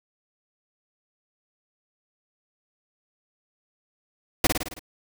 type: noise with echo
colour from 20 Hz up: pink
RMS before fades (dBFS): -18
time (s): 4.44-4.47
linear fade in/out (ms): 5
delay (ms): 54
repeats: 6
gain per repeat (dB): -4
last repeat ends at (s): 4.794
effects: none